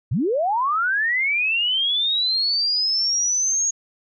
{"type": "linear sweep", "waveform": "sine", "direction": "up", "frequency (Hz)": [91, 6660], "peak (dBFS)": -18, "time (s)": [0.11, 3.71], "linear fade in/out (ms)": 10, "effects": []}